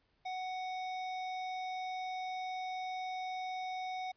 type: tone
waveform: square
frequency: 743 Hz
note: F#5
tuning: 7 cents sharp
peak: -38 dBFS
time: 0.25-4.12 s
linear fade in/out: 10 ms
effects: pink hiss -75 dBFS RMS until 4.16 s + resampled to 11025 Hz